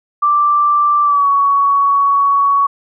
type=tone with pitch glide; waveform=sine; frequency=1174.7 to 1121 Hz; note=D6 to C#6; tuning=0 to +19 cents; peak=-9 dBFS; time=0.22-2.67 s; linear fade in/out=10 ms; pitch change=-81 cents; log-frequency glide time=1.03-1.28 s; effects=none